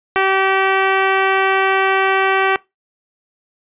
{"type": "tone", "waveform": "10% pulse", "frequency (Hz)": 384.9, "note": "G4", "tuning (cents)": -32, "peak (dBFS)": -4, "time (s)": [0.16, 2.56], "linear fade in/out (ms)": 0, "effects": ["noise-tail reverb RT60 0.2 s tail -22 dB re dry", "resampled to 8000 Hz"]}